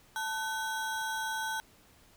square ring-modulated tone, 1197 Hz, D6, 33 cents sharp, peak -30 dBFS, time 0.16-1.6 s, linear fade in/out 0 ms, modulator 312 Hz, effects pink hiss -61 dBFS RMS until 2.16 s

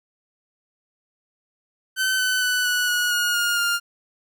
sawtooth tone with pitch steps, 1529 / 1510.6 / 1492.4 / 1474.4 / 1456.6 / 1439 / 1421.7 / 1404.5 Hz, G6 / F#6 / F#6 / F#6 / F#6 / F#6 / F6 / F6, -44 / +35 / +14 / -7 / -28 / -49 / +30 / +9 cents, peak -16 dBFS, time 1.96-3.8 s, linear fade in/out 50 ms, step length 230 ms, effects none

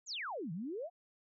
sine exponential two-way sweep, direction down then up, 7460 to 152.2 to 744 Hz, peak -38 dBFS, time 0.06-0.9 s, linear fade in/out 50 ms, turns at 0.52 s, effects none

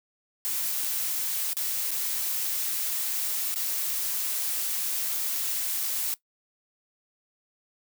blue noise with dropouts, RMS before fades -29 dBFS, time 0.45-6.14 s, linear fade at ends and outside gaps 0 ms, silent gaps 1.532-1.568 / 1.908-1.915 / 3.542-3.559 s, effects noise-tail reverb RT60 0.1 s tail -18 dB re dry

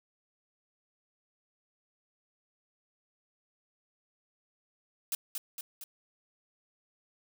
blue noise with echo, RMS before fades -32 dBFS, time 5.12-5.15 s, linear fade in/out 2 ms, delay 230 ms, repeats 3, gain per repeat -4 dB, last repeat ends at 5.84 s, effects none

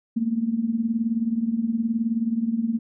sine tone with tremolo, 228.2 Hz, A#3, 37 cents flat, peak -17 dBFS, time 0.16-2.79 s, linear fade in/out 10 ms, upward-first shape triangle, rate 19 Hz, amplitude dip 85%, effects none

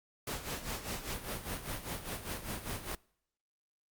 pink noise with tremolo, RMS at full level -37 dBFS, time 0.27-2.95 s, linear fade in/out 2 ms, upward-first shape sine, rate 5 Hz, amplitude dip 70%, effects noise-tail reverb RT60 0.7 s tail -25 dB re dry + Opus 48 kbps

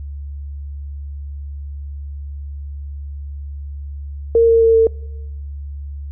sine tone with pitch steps, 460.5 / 457.1 / 453.6 / 450.2 Hz, A#4 / A#4 / A#4 / A4, -21 / -34 / -47 / +40 cents, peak -8 dBFS, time 4.35-4.87 s, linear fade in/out 2 ms, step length 130 ms, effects noise-tail reverb RT60 1.0 s tail -25 dB re dry + added 71 Hz sine -26 dBFS peak until 6.11 s

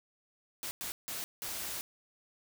white noise bursts at uneven times, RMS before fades -39 dBFS, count 4, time 0.63-0.71 / 0.81-0.92 / 1.08-1.24 / 1.42-1.81 s, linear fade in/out 0 ms, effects none

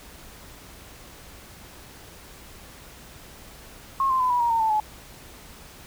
sine tone with pitch steps, 1080 / 1044.4 / 1010 / 976.7 / 944.5 / 913.4 / 883.3 / 854.2 Hz, C#6 / C6 / B5 / B5 / A#5 / A#5 / A5 / G#5, -45 / -3 / +39 / -20 / +22 / -36 / +6 / +48 cents, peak -19 dBFS, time 4-4.8 s, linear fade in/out 2 ms, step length 100 ms, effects added 60 Hz sine -53 dBFS peak until 5.86 s + pink hiss -46 dBFS RMS until 5.86 s

